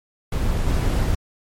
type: noise with level steps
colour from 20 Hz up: brown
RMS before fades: -21 / -19 dBFS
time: 0.32-1.15 s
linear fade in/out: 5 ms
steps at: 0.67 s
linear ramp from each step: 5 ms
effects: MP3 64 kbps